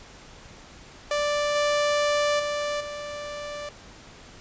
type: tone with level steps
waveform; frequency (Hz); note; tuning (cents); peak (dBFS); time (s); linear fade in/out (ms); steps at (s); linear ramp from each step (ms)
sawtooth; 587.3; D5; 0; -19 / -17 / -22 / -29; 1.11-3.69; 2; 1.55 / 2.39 / 2.8; 10
effects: pink hiss -47 dBFS RMS until 4.4 s + resampled to 16000 Hz